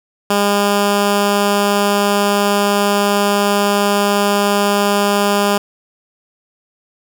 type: tone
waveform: 10% pulse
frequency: 202.9 Hz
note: G#3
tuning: 40 cents flat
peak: -4 dBFS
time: 0.3-5.58 s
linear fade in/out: 5 ms
effects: none